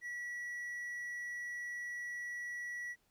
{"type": "tone", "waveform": "triangle", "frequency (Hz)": 1939, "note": "B6", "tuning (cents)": -32, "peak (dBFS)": -38, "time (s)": [0.01, 2.96], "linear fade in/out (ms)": 50, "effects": ["pink hiss -75 dBFS RMS until 3.1 s"]}